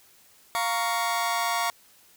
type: chord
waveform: sawtooth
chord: Bb minor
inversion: second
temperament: just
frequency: 699.2 / 932.3 / 1118.8 Hz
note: F5 / Bb5 / Db6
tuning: +2 / 0 / +16 cents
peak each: -25 dBFS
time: 0.55-1.7 s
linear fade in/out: 0 ms
effects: white hiss -57 dBFS RMS until 2.16 s